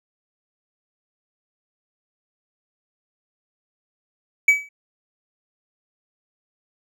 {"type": "tone with exponential decay", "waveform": "triangle", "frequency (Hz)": 2284, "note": "D7", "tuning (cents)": -49, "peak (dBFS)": -6, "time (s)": [4.48, 4.69], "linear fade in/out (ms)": 5, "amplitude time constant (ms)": 45, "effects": []}